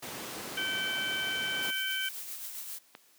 pink noise, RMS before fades -39 dBFS, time 0.02-1.71 s, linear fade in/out 10 ms
harmonic tone, 769 Hz, G5, 33 cents flat, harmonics 2 / 3 / 4, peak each -34 / -38 / -34 dBFS, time 0.57-2.09 s, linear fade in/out 5 ms
blue noise with tremolo, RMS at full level -39 dBFS, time 1.62-2.79 s, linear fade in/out 10 ms, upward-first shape triangle, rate 7.5 Hz, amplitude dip 45%
click, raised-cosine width 0.3 ms, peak -28 dBFS, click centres 2.951 s
effects white hiss -63 dBFS RMS until 3.18 s + high-pass 200 Hz 12 dB/octave

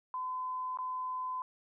sine tone with dropouts, 1018 Hz, C6, 48 cents flat, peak -34 dBFS, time 0.14-1.42 s, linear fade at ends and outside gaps 1 ms, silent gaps 0.773-0.787 s, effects none

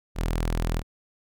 sawtooth tone, 41.2 Hz, E1, in tune, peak -20 dBFS, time 0.15-0.83 s, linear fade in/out 50 ms, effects none

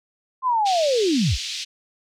sine linear sweep, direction down, 1061 to 31.74 Hz, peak -17 dBFS, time 0.42-1.38 s, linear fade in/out 50 ms
white band-pass noise, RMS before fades -30 dBFS, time 0.65-1.65 s, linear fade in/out 20 ms, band 2700 to 5300 Hz, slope 24 dB/octave
effects none

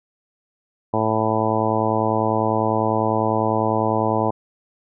harmonic tone, 110 Hz, A2, in tune, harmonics 1 / 2 / 3 / 4 / 5 / 6 / 7 / 8 / 9, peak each -26 / -26 / -26 / -26 / -26 / -26 / -26 / -26 / -26 dBFS, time 0.93-4.31 s, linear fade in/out 10 ms, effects none

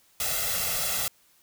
white noise with comb filter, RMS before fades -28 dBFS, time 0.2-1.08 s, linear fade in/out 2 ms, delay 1.5 ms, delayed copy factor +0.9, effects white hiss -62 dBFS RMS until 1.42 s

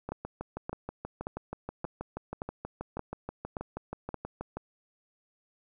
two click trains, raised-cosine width 1 ms, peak -22 / -20 dBFS, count 29 / 8, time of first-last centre 0.09-4.57 / 0.12-4.143 s, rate 6.25 / 1.74 Hz, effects none

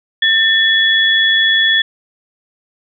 sine tone pair together, 1792 / 3385 Hz, A6 / G#7, +31 / +32 cents, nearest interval major seventh, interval 1101 cents, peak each -12 dBFS, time 0.22-1.82 s, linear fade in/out 5 ms, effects none

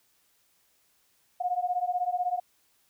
sine beating tone pair, 712 / 728 Hz, F5 / F#5, +33 / -28 cents, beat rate 16 Hz, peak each -29 dBFS, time 1.4-2.4 s, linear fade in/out 10 ms, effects white hiss -68 dBFS RMS until 2.89 s

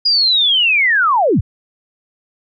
sine linear sweep, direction down, 4924 to 55.4 Hz, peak -10 dBFS, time 0.05-1.41 s, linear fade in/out 10 ms, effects none

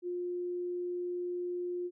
sine tone, 354.8 Hz, F4, 27 cents sharp, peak -33 dBFS, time 0.02-1.91 s, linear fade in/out 50 ms, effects none

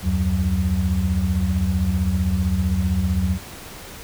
sine tone cluster, 74.9 / 90.4 / 185.9 Hz, D2 / F#2 / F#3, +35 / -40 / +8 cents, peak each -22 dBFS, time 0.02-3.39 s, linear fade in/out 50 ms, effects pink hiss -38 dBFS RMS until 4.03 s

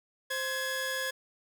sawtooth tone pair together, 523.3 / 1681.6 Hz, C5 / G#6, 0 / +21 cents, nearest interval octave + minor sixth, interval 2021 cents, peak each -32 / -29 dBFS, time 0.3-1.11 s, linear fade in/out 10 ms, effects none

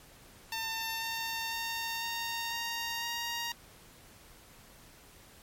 10% pulse tone with pitch steps, 901 / 908.3 / 915.7 / 923.1 / 930.6 / 938.2 Hz, A5 / A#5 / A#5 / A#5 / A#5 / A#5, +41 / -45 / -31 / -17 / -3 / +11 cents, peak -25 dBFS, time 0.52-3.52 s, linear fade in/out 2 ms, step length 500 ms, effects pink hiss -56 dBFS RMS until 5.42 s + MP3 64 kbps

